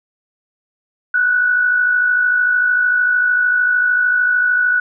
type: tone pair together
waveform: sine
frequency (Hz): 1473 / 1526.3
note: F#6 / G6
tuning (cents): -8 / -47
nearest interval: minor second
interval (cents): 61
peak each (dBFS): -12 / -23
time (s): 1.14-4.8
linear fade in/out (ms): 5
effects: none